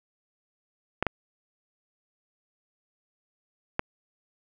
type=clicks; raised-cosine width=0.5 ms; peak=-9 dBFS; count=3; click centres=1.026 / 1.067 / 3.794 s; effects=none